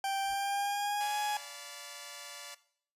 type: tone with pitch glide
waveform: 40% pulse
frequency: 784 to 835.4 Hz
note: G5 to G#5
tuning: 0 to +10 cents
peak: -30 dBFS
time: 0.04-1.37 s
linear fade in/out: 2 ms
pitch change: +110 cents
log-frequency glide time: 0.22-1.17 s
type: noise with exponential growth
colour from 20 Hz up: brown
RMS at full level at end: -48 dBFS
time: 0.18-0.34 s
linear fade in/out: 5 ms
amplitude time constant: 33 ms
type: chord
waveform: 5% pulse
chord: B half-diminished seventh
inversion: first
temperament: equal with one note detuned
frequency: 577.6 / 698.5 / 880 / 987.8 Hz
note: D5 / F5 / A5 / B5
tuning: -29 / 0 / 0 / 0 cents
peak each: -36 / -39 / -41 / -39 dBFS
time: 1-2.55 s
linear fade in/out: 10 ms
effects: noise-tail reverb RT60 0.6 s tail -17 dB re dry + resampled to 32000 Hz